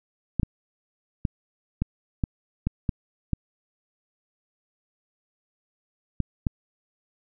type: clicks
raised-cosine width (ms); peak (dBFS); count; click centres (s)
5; -11; 10; 0.397 / 0.432 / 1.252 / 1.82 / 2.238 / 2.67 / 2.892 / 3.333 / 6.203 / 6.468
effects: none